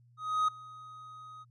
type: tone with ADSR envelope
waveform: triangle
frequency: 1255 Hz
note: D#6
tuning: 15 cents sharp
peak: -22 dBFS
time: 0.17-1.45 s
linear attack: 310 ms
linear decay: 7 ms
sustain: -22 dB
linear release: 31 ms
effects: added 120 Hz sine -59 dBFS peak until 1.5 s + resampled to 22050 Hz